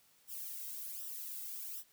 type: noise with flanger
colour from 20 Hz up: violet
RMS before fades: -44 dBFS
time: 0.27-1.84 s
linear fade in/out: 50 ms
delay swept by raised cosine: 0.44 to 1.74 ms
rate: 1.3 Hz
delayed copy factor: -1
effects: white hiss -68 dBFS RMS until 1.92 s